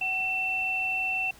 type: tone pair together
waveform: sine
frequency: 754 / 2687 Hz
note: F#5 / E7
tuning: +32 / +33 cents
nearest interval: octave + minor seventh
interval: 2201 cents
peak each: -35 / -26 dBFS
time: 0.01-1.31 s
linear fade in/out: 5 ms
effects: pink hiss -53 dBFS RMS until 1.39 s